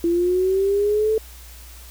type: linear sweep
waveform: sine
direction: up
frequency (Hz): 336 to 441.9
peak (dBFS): -16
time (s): 0.04-1.18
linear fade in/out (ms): 2
effects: added 60 Hz sine -40 dBFS peak until 1.9 s + white hiss -45 dBFS RMS until 1.9 s